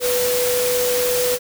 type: tone in noise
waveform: sine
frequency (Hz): 493.9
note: B4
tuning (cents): 0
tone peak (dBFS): -18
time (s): 0-1.39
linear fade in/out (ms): 50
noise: white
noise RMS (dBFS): -23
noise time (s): 0-1.39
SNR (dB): +2
effects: none